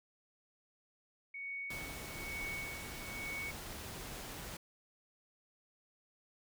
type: tone with tremolo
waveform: sine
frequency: 2228 Hz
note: C#7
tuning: 8 cents sharp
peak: -39 dBFS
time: 1.34-3.51 s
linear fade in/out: 5 ms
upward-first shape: sine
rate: 1.1 Hz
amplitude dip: 80%
type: noise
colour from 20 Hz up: pink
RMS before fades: -46 dBFS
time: 1.7-4.57 s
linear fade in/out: 5 ms
effects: none